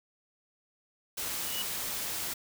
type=noise; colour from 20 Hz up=white; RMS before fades=-35 dBFS; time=1.17-2.34 s; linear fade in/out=10 ms
type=tone with exponential growth; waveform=triangle; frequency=2933 Hz; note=F#7; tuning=16 cents flat; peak=-30 dBFS; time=1.25-1.62 s; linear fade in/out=1 ms; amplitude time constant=80 ms
effects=none